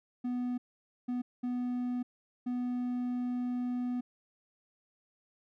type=tone bursts at uneven times; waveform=triangle; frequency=246.9 Hz; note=B3; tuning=in tune; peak=-29 dBFS; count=4; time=0.24-0.58 / 1.08-1.22 / 1.43-2.03 / 2.46-4.01 s; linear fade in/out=10 ms; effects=none